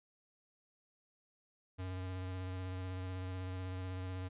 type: tone with vibrato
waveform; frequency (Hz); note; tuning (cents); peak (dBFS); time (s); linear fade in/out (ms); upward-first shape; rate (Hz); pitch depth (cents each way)
square; 92.5; F#2; 0; -40; 1.78-4.29; 20; square; 16; 16
effects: resampled to 8000 Hz